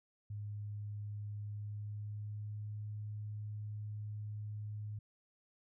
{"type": "tone with pitch glide", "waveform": "sine", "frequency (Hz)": [103.83, 105.4], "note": ["G#2", "G#2"], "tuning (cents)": [0, 26], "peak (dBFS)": -40, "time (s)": [0.3, 4.99], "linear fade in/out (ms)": 5, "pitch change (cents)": 26, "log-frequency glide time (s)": [1.41, 2.8], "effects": []}